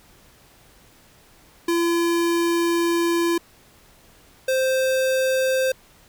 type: tone pair in turn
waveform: square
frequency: 339.8 / 522.9 Hz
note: F4 / C5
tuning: -47 / -1 cents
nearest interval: perfect fifth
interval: 746 cents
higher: second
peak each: -19 dBFS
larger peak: neither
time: 1.68-3.38 / 4.48-5.72 s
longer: first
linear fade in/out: 5 ms
effects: pink hiss -53 dBFS RMS until 6.08 s